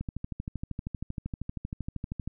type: click train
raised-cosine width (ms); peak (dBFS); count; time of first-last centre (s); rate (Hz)
5; -21; 30; 0.01-2.276; 12.8
effects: none